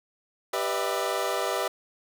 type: chord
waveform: 25% pulse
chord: E minor seventh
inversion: first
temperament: equal with one note detuned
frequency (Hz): 392 / 493.9 / 599 / 659.3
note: G4 / B4 / D5 / E5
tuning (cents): 0 / 0 / +34 / 0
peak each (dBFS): -28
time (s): 0.53-1.68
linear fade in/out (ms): 5
effects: none